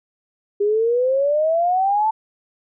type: exponential sweep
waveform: sine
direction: up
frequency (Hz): 402.1 to 890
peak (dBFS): -15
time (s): 0.6-2.11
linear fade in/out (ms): 10
effects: none